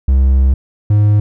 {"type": "tone pair in turn", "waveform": "triangle", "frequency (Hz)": [66.3, 104.37], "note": ["C2", "G#2"], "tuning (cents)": [23, 9], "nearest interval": "minor sixth", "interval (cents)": 786, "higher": "second", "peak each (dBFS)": -5, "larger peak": "neither", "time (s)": [[0.08, 0.54], [0.9, 1.2]], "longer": "first", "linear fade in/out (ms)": 5, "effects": []}